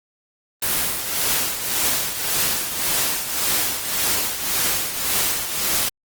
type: noise with tremolo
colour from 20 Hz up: white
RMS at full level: -19 dBFS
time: 0.62-5.89 s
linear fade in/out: 5 ms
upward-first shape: triangle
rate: 1.8 Hz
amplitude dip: 65%
effects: Opus 24 kbps